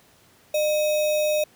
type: tone with sample-and-hold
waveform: sine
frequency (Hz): 607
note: D#5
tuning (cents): -43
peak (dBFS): -19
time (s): 0.54-1.44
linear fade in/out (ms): 5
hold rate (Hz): 3150
effects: pink hiss -56 dBFS RMS until 1.55 s + high-pass 80 Hz 12 dB/octave